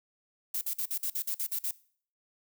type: noise bursts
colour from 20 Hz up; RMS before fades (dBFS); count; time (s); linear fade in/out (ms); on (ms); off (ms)
violet; -32; 10; 0.54-1.711; 5; 73; 49
effects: noise-tail reverb RT60 0.5 s tail -20 dB re dry